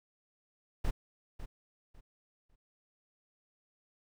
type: noise with echo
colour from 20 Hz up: brown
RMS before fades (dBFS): -30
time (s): 0.84-0.91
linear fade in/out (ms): 10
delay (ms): 550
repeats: 3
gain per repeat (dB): -12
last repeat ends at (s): 2.56
effects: none